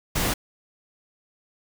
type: noise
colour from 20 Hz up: pink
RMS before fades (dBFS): -24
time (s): 0.15-0.34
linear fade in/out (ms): 10
effects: none